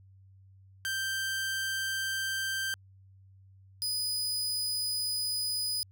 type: tone pair in turn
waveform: sawtooth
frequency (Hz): 1568 / 4978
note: G6 / D#8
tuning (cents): 0 / 0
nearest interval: octave + minor sixth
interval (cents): 2000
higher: second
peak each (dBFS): -27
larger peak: neither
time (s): 0.85-2.74 / 3.82-5.83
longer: second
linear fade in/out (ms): 0
effects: added 96 Hz sine -54 dBFS peak until 5.91 s